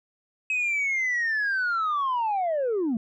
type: linear sweep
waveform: sine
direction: down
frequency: 2557 to 209.9 Hz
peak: -21 dBFS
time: 0.5-2.97 s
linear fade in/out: 2 ms
effects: tanh soft clip ceiling -21 dBFS